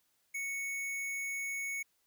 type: tone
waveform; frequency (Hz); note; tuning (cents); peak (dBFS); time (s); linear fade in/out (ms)
square; 2217; C#7; 0; -36; 0.34-1.83; 10
effects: white hiss -75 dBFS RMS until 2.06 s